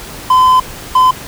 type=tone pair in turn; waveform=triangle; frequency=1021 / 1021 Hz; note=C6 / C6; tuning=-43 / -43 cents; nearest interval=unison; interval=0 cents; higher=neither; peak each=-3 dBFS; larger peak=neither; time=0.3-0.6 / 0.95-1.11 s; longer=first; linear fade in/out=5 ms; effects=pink hiss -29 dBFS RMS until 1.27 s